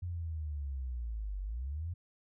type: linear two-way sweep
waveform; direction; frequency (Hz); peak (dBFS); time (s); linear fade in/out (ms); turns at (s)
sine; down then up; 89.6 to 46.71 to 89.6; -35; 0.02-1.94; 10; 1.41
effects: none